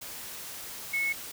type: tone in noise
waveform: sine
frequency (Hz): 2195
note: C#7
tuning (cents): -18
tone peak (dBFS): -26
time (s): 0.93-1.13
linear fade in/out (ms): 10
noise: white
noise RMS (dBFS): -41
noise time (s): 0.01-1.32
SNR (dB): +12
effects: none